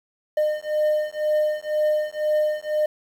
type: beating tone pair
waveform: triangle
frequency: 607 / 609 Hz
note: D#5 / D#5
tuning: -43 / -37 cents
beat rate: 2 Hz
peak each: -21 / -21 dBFS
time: 0.37-2.86 s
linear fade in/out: 5 ms
effects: 8-bit